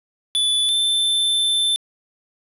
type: tone pair in turn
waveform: square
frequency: 3474 / 3541 Hz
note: A7 / A7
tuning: -23 / +10 cents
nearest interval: unison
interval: 33 cents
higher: second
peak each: -17 dBFS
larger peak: neither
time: 0.35-0.69 / 0.69-1.76 s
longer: second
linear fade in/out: 0 ms
effects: resampled to 32000 Hz + 8-bit